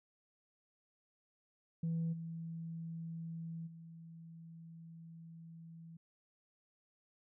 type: tone with level steps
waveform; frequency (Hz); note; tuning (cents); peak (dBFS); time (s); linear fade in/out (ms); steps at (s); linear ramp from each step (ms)
sine; 164.81; E3; 0; -32 / -41 / -50; 1.83-5.97; 5; 2.12 / 3.66; 20
effects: tanh soft clip ceiling -31 dBFS